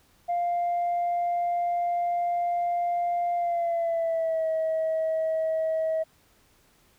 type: tone with pitch glide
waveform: sine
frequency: 698.5 to 640.5 Hz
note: F5 to E5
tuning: 0 to -50 cents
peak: -22 dBFS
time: 0.28-6.04 s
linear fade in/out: 20 ms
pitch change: -150 cents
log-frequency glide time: 3.36-4.48 s
effects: tanh soft clip ceiling -21 dBFS + pink hiss -62 dBFS RMS until 6.98 s